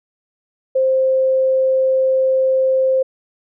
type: tone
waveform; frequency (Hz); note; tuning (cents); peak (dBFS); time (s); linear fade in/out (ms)
sine; 525; C5; +6; -12; 0.75-3.03; 10
effects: none